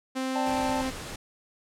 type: tone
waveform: sawtooth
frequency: 261.6 Hz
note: C4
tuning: in tune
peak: -24 dBFS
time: 0.15-0.91 s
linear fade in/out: 20 ms
type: chord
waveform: triangle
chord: D suspended fourth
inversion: none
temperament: equal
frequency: 587.3 / 784 / 880 Hz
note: D5 / G5 / A5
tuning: 0 / 0 / 0 cents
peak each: -32 / -32 / -29 dBFS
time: 0.35-0.82 s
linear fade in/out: 10 ms
type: noise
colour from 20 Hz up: pink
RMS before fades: -38 dBFS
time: 0.46-1.16 s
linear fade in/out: 5 ms
effects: low-pass 10000 Hz 12 dB/octave